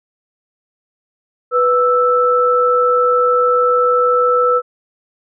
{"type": "tone pair together", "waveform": "sine", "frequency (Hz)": [493.9, 1319.8], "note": ["B4", "E6"], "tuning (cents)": [0, 2], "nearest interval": "octave + perfect fourth", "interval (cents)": 1702, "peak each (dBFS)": -13, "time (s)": [1.51, 4.62], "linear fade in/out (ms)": 50, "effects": []}